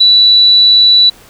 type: tone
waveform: sine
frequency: 3951 Hz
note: B7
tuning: in tune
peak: -3 dBFS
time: 0-1.1 s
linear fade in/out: 10 ms
effects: pink hiss -40 dBFS RMS until 1.29 s